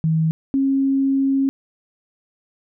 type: tone pair in turn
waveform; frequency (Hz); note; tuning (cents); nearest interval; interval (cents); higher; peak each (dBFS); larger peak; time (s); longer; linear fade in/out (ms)
sine; 160 / 271.4; D#3 / C#4; +49 / -36; major sixth; 915; second; -15; neither; 0.04-0.31 / 0.54-1.49; second; 0
effects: none